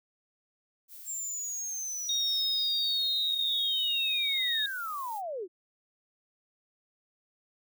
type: noise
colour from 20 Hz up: violet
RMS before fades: -47 dBFS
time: 0.88-5.22 s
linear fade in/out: 50 ms
type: linear sweep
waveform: sine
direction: down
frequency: 7459 to 329.6 Hz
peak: -33 dBFS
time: 1.05-5.48 s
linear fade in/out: 50 ms
type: tone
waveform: sine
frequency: 3729 Hz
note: A#7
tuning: in tune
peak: -27 dBFS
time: 2.09-4.66 s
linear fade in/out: 2 ms
effects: none